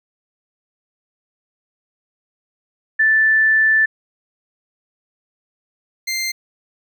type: tone pair in turn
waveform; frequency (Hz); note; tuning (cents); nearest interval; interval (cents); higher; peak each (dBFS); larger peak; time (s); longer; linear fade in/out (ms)
sine / 20% pulse; 1760 / 2093; A6 / C7; 0 / 0; minor third; 300; second; -11 / -15; first; 2.99-3.86 / 6.07-6.32; first; 10
effects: none